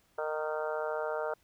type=harmonic tone with a mistuned harmonic; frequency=154.2 Hz; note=D#3; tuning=15 cents flat; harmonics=3 / 4 / 5 / 6 / 7 / 8 / 9 / 10; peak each=-36 / -35 / -42 / -41 / -49 / -44 / -41 / -49 dBFS; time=0.18-1.34 s; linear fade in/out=5 ms; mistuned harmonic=7; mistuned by=+38 cents; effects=pink hiss -69 dBFS RMS until 1.43 s